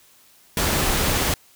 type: noise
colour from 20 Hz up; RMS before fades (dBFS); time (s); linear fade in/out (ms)
pink; -21; 0.57-1.34; 2
effects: white hiss -54 dBFS RMS until 1.55 s